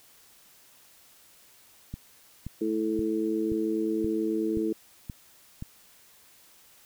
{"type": "click train", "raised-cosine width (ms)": 5, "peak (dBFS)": -23, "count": 8, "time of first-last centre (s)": [1.94, 5.624], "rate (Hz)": 1.9}
{"type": "harmonic tone", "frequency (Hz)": 109.4, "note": "A2", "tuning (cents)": -9, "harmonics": [2, 3, 4], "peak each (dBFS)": [-33, -27, -31], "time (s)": [2.61, 4.73], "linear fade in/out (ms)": 5}
{"effects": ["white hiss -57 dBFS RMS until 6.85 s"]}